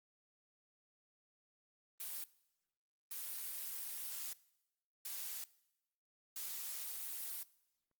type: noise bursts at uneven times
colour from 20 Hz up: blue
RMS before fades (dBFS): -44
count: 4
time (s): 2-2.24 / 3.11-4.33 / 5.05-5.44 / 6.36-7.43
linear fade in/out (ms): 2
effects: noise-tail reverb RT60 0.9 s tail -21 dB re dry + Opus 32 kbps